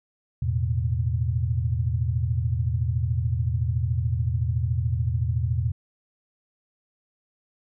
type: chord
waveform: sine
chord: E suspended fourth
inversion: none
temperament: just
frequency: 82.41 / 109.88 / 123.61 Hz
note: E2 / A2 / B2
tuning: 0 / -2 / +2 cents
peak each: -26 dBFS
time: 0.42-5.72 s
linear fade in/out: 5 ms
effects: none